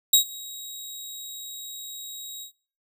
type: tone with ADSR envelope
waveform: 15% pulse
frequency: 3809 Hz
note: A#7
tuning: 37 cents sharp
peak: -5 dBFS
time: 0.13-2.52 s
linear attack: 6 ms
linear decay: 100 ms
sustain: -24 dB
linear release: 100 ms
effects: noise-tail reverb RT60 0.4 s tail -17 dB re dry